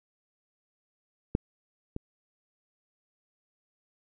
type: clicks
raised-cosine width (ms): 3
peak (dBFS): -11 / -21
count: 2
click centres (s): 1.351 / 1.964
effects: none